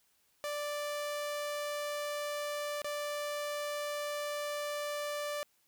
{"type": "tone with dropouts", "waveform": "sawtooth", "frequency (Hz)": 587.3, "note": "D5", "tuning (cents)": 0, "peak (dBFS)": -31, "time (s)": [0.44, 5.43], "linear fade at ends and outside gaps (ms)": 0, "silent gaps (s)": [2.818, 2.845], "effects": ["white hiss -72 dBFS RMS until 5.67 s"]}